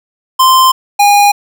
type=tone pair in turn; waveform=square; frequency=1041 / 816.7 Hz; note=C6 / G#5; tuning=-9 / -29 cents; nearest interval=major third; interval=420 cents; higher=first; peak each=-5 dBFS; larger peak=neither; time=0.39-0.72 / 0.99-1.32 s; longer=neither; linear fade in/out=10 ms; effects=none